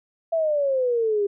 sine exponential sweep, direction down, 670 to 397.4 Hz, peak -19 dBFS, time 0.32-1.27 s, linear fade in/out 10 ms, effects none

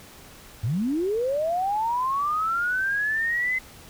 sine linear sweep, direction up, 93.5 to 2058 Hz, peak -22 dBFS, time 0.63-3.59 s, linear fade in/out 10 ms, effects pink hiss -47 dBFS RMS until 3.89 s

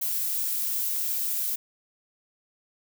violet noise, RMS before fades -28 dBFS, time 0.01-1.56 s, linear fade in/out 10 ms, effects none

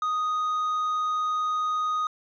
triangle tone, 1244.5 Hz, D#6, in tune, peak -22 dBFS, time 0.02-2.07 s, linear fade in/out 2 ms, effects resampled to 16000 Hz + 10-bit

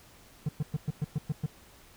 triangle tone bursts, 150 Hz, D3, 37 cents sharp, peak -24 dBFS, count 8, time 0.46-1.462 s, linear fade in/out 5 ms, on 29 ms, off 110 ms, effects pink hiss -56 dBFS RMS until 1.96 s

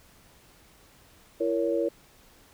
sine chord, A# diminished, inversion second, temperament just, 335.6 / 466.2 / 559.4 Hz, E4 / A#4 / C#5, +31 / 0 / +16 cents, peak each -28 dBFS, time 1.4-1.89 s, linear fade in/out 10 ms, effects pink hiss -57 dBFS RMS until 2.53 s

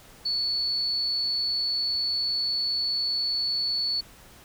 sine tone, 4435 Hz, C#8, in tune, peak -24 dBFS, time 0.25-4.01 s, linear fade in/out 10 ms, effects pink hiss -51 dBFS RMS until 4.44 s

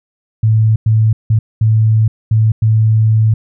sine tone bursts at uneven times, 110 Hz, A2, in tune, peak -7 dBFS, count 6, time 0.43-0.76 / 0.86-1.13 / 1.3-1.39 / 1.61-2.08 / 2.31-2.52 / 2.62-3.34 s, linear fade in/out 5 ms, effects none

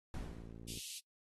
brown noise with exponential decay, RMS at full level -40 dBFS, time 0.14-0.83 s, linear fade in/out 0 ms, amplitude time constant 150 ms
click train, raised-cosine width 3 ms, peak -39 dBFS, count 34, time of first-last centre 0.19-0.774 s, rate 56.5 Hz
pink high-pass noise, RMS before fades -47 dBFS, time 0.67-1 s, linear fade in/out 20 ms, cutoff 2700 Hz, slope 48 dB/octave
effects noise-tail reverb RT60 0.1 s tail -21 dB re dry + AAC 32 kbps

